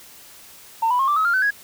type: tone with pitch steps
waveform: sine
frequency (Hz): 905 / 986.9 / 1076.2 / 1173.6 / 1279.9 / 1395.7 / 1522 / 1659.8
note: A5 / B5 / C6 / D6 / D#6 / F6 / F#6 / G#6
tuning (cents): +48 / -2 / +48 / -2 / +49 / -2 / +48 / -1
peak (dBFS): -15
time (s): 0.82-1.508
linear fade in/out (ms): 10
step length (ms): 86
effects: tanh soft clip ceiling -12 dBFS + white hiss -45 dBFS RMS until 1.63 s